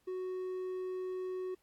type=tone; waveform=triangle; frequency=370 Hz; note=F#4; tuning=in tune; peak=-34 dBFS; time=0.07-1.55 s; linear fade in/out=10 ms; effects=pink hiss -74 dBFS RMS until 1.62 s + AAC 64 kbps